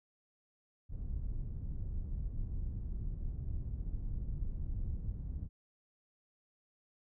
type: low-pass noise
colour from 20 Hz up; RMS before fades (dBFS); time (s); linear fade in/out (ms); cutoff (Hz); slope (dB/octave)
pink; -38; 0.89-5.49; 50; 100; 12
effects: none